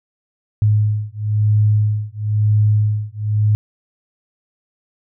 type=beating tone pair; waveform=sine; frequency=105.4 / 106.4 Hz; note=G#2 / G#2; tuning=+26 / +42 cents; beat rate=1 Hz; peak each=-16 dBFS; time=0.62-3.55 s; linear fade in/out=0 ms; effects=none